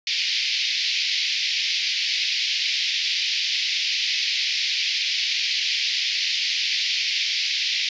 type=band-pass noise; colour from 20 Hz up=white; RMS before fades=-24 dBFS; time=0.07-7.89 s; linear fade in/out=2 ms; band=2100 to 5200 Hz; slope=48 dB/octave; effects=resampled to 16000 Hz